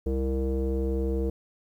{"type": "tone with low-pass filter", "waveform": "square", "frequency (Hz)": 66, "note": "C2", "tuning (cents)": 16, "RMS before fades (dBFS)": -27, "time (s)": [0.06, 1.3], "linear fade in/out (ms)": 5, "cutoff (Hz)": 420, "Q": 9.7, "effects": ["10-bit"]}